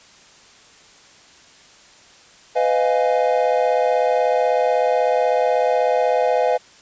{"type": "chord", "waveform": "triangle", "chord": "F half-diminished seventh", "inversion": "second", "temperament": "equal with one note detuned", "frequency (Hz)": [502.5, 622.3, 698.5, 830.6], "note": ["Cb5", "Eb5", "F5", "Ab5"], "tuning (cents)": [30, 0, 0, 0], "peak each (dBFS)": [-17, -19, -19, -22], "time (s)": [2.55, 6.58], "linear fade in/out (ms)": 20, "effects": ["white hiss -48 dBFS RMS until 6.81 s", "resampled to 16000 Hz"]}